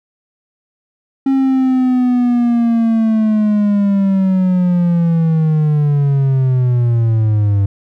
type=linear sweep; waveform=triangle; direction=down; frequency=270.9 to 98 Hz; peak=-8 dBFS; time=1.26-7.66 s; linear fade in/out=5 ms; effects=none